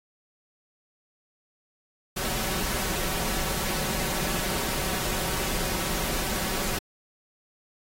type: noise with comb filter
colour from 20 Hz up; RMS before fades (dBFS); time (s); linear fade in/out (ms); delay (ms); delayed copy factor
pink; -29; 2.16-6.79; 10; 5.3; +0.5
effects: AAC 48 kbps